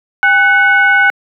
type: tone with frequency modulation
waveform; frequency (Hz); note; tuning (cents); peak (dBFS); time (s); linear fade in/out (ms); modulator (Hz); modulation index
sine; 1497; F#6; +20; -6; 0.23-1.1; 0; 697; 0.8
effects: high-pass 400 Hz 12 dB/octave + 8-bit